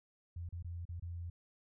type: tone with dropouts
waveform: sine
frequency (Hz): 86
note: F2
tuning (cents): -26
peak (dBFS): -40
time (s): 0.36-1.3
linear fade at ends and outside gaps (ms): 5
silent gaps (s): 0.49-0.525 / 0.626-0.645 / 0.853-0.89 / 0.998-1.023
effects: none